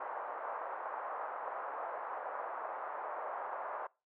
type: band-pass noise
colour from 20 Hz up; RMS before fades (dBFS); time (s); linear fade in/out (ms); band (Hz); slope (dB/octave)
white; -41; 0-3.87; 5; 570 to 1200; 24
effects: noise-tail reverb RT60 0.3 s tail -24 dB re dry + low-pass 2000 Hz 12 dB/octave

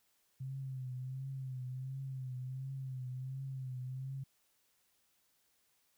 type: tone with vibrato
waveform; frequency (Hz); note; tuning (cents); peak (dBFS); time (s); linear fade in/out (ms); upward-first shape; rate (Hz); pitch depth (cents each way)
sine; 130.81; C3; 0; -39; 0.4-4.24; 10; triangle; 1.4; 66
effects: white hiss -75 dBFS RMS until 5.97 s

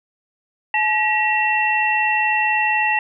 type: tone cluster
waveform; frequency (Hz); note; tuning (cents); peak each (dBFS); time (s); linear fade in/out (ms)
sine; 858 / 1916 / 2708; A5 / A#6 / E7; -44 / +47 / +46; -20; 0.74-2.99; 2
effects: none

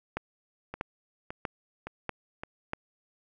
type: two click trains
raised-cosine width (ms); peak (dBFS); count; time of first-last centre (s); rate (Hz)
0.5; -22 / -16; 4 / 5; 0.74-2.435 / 0.17-2.734; 1.77 / 1.56
effects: none

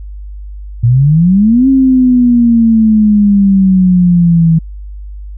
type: exponential two-way sweep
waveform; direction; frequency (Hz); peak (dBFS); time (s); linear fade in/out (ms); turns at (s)
sine; up then down; 113.8 to 270 to 161.4; -4; 0.83-4.59; 10; 1.68
effects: added 50 Hz sine -23 dBFS peak until 5.37 s

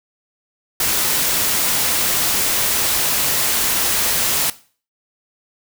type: noise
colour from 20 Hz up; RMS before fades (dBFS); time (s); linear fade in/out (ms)
white; -18; 0.8-4.5; 2
effects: noise-tail reverb RT60 0.4 s tail -17 dB re dry

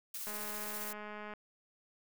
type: noise with tremolo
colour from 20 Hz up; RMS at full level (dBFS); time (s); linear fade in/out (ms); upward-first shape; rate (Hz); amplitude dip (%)
blue; -41; 0.14-0.93; 5; square; 15; 25
type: click train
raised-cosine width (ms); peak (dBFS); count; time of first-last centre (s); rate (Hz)
0.5; -31; 225; 0.27-1.337; 210
effects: none

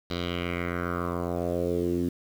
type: tone with low-pass filter sweep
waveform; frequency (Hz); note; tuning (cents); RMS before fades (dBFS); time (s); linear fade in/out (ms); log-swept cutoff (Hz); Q
10% pulse; 87.31; F2; 0; -29; 0.1-2.09; 5; 4200 to 280; 3.3
effects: 8-bit

